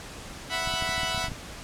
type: chord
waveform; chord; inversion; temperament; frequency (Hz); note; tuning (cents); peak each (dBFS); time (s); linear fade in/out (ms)
10% pulse; E suspended second; none; equal; 659.3 / 740 / 987.8; E5 / F#5 / B5; 0 / 0 / 0; -23; 0.49-1.3; 50
type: clicks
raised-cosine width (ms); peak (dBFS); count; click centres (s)
5; -24; 11; 0.675 / 0.739 / 0.824 / 0.892 / 0.98 / 1.033 / 1.147 / 1.178 / 1.242 / 1.284 / 1.318
effects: pink hiss -41 dBFS RMS until 1.63 s + low-pass 9000 Hz 12 dB/octave